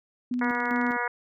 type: tone with tremolo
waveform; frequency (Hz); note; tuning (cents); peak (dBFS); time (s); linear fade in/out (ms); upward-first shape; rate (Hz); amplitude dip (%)
sine; 246.9; B3; 0; -25; 0.31-0.97; 5; square; 2.5; 60
type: click train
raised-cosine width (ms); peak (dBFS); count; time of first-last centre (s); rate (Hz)
0.2; -31; 12; 0.34-0.919; 19
type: harmonic tone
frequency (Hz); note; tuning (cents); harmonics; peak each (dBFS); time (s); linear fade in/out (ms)
241.6; B3; -38; 2 / 3 / 4 / 5 / 6 / 7 / 8 / 9; -35 / -36 / -31 / -36 / -32 / -34 / -35 / -37; 0.41-1.08; 5
effects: none